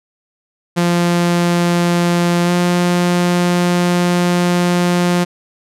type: tone with pitch glide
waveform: sawtooth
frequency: 173.5 to 176.33 Hz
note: F3 to F3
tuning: -11 to +17 cents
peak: -8 dBFS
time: 0.76-5.25 s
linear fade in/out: 20 ms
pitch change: +28 cents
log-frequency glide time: 2.44-2.51 s
effects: low-pass 11000 Hz 12 dB/octave